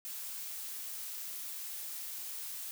blue noise, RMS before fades -42 dBFS, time 0.05-2.71 s, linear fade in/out 0 ms, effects none

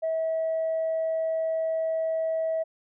sine tone, 646 Hz, E5, 35 cents flat, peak -23 dBFS, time 0.02-2.64 s, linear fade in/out 20 ms, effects tanh soft clip ceiling -21 dBFS

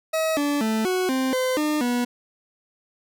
40% pulse tone with pitch steps, 639 / 289 / 220 / 368.9 / 261.6 / 513 / 302.4 / 243.6 Hz, D#5 / D4 / A3 / F#4 / C4 / C5 / D#4 / B3, +46 / -28 / 0 / -5 / 0 / -34 / -49 / -24 cents, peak -20 dBFS, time 0.13-2.05 s, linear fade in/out 10 ms, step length 240 ms, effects none

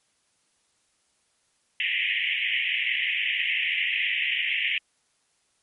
pink band-pass noise, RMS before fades -26 dBFS, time 1.8-4.78 s, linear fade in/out 2 ms, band 1900 to 3100 Hz, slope 96 dB/octave, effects white hiss -69 dBFS RMS until 5.62 s + MP3 48 kbps

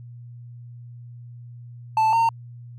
triangle tone pair in turn, 880 / 914.1 Hz, A5 / A#5, 0 / -34 cents, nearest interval minor second, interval 66 cents, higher second, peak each -14 dBFS, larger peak neither, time 1.97-2.13 / 2.13-2.29 s, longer neither, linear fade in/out 2 ms, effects added 120 Hz sine -38 dBFS peak until 2.78 s

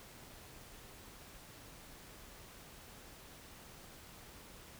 silence, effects pink hiss -55 dBFS RMS until 4.79 s

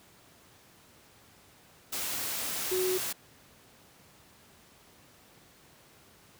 sine tone in noise, 370 Hz, F#4, in tune, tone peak -27 dBFS, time 2.71-2.98 s, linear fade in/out 10 ms, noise white, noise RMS -34 dBFS, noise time 1.92-3.13 s, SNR +4 dB, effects pink hiss -58 dBFS RMS until 6.39 s + high-pass 80 Hz 12 dB/octave

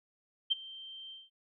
sine tone with ADSR envelope, 3136 Hz, G7, in tune, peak -23 dBFS, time 0.5-1.3 s, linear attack 18 ms, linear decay 20 ms, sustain -21 dB, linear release 190 ms, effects none

